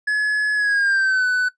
triangle tone with pitch glide, 1700 to 1497.1 Hz, G#6 to F#6, +40 to +20 cents, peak -14 dBFS, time 0.07-1.49 s, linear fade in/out 10 ms, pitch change -220 cents, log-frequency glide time 0.55-1.26 s, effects noise-tail reverb RT60 0.1 s tail -17 dB re dry + resampled to 22050 Hz

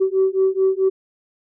sine beating tone pair, 379.5 / 384.1 Hz, F#4 / G4, +44 / -35 cents, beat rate 4.6 Hz, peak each -17 dBFS, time 0-0.9 s, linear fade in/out 20 ms, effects tanh soft clip ceiling -9 dBFS

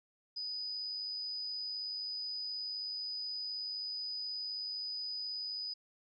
sine tone with amplitude modulation, 4978 Hz, D#8, in tune, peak -36 dBFS, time 0.36-5.74 s, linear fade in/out 10 ms, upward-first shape sine, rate 98.9 Hz, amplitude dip 25%, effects none

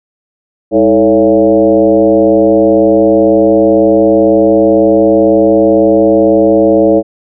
sine tone with frequency modulation, 440 Hz, A4, in tune, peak -4 dBFS, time 0.71-7.03 s, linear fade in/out 50 ms, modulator 118 Hz, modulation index 1.6, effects none

